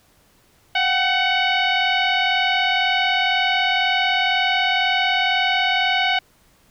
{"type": "tone with frequency modulation", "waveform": "sine", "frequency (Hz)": 726, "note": "F#5", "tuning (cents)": -33, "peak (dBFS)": -16, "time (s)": [0.75, 6.19], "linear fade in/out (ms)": 5, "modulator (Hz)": 747, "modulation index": 3.9, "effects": ["pink hiss -57 dBFS RMS until 6.7 s"]}